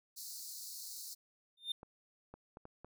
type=high-pass noise; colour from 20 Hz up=pink; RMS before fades=-47 dBFS; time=0.16-1.15 s; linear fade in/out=20 ms; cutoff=4100 Hz; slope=96 dB/octave
type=tone with exponential growth; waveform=triangle; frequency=3620 Hz; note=A7; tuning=48 cents sharp; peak=-30 dBFS; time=1.57-1.72 s; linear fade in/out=5 ms; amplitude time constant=31 ms
type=clicks; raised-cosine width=1 ms; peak=-36 dBFS; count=5; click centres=1.831 / 2.34 / 2.571 / 2.654 / 2.846 s
effects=none